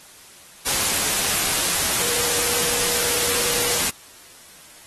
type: tone in noise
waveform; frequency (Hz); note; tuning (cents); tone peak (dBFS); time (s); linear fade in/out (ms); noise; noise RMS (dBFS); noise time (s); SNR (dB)
sine; 480; B4; -49; -31; 2.01-3.78; 5; white; -21; 0.66-3.9; -13
effects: white hiss -46 dBFS RMS until 4.86 s + AAC 32 kbps